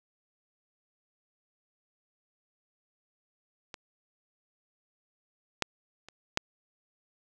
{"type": "clicks", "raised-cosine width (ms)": 0.2, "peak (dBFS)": [-23, -9, -29, -8], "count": 4, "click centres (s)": [3.742, 5.623, 6.086, 6.374], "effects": []}